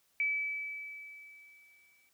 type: tone with exponential decay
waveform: sine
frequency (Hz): 2300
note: D7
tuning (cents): -37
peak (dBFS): -27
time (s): 0.2-2.09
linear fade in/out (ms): 1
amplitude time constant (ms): 410
effects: white hiss -72 dBFS RMS until 2.13 s